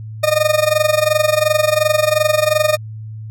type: tone with amplitude modulation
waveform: 40% pulse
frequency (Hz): 612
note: D#5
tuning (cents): -29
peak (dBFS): -8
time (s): 0.23-2.77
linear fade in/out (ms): 10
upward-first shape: sine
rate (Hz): 22.8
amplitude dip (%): 85
effects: added 109 Hz sine -27 dBFS peak until 3.3 s